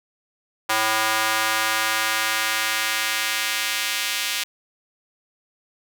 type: tone with high-pass filter sweep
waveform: square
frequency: 110 Hz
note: A2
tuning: in tune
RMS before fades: -23 dBFS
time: 0.69-4.44 s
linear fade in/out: 10 ms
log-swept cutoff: 1000 to 2700 Hz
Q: 1.1
effects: none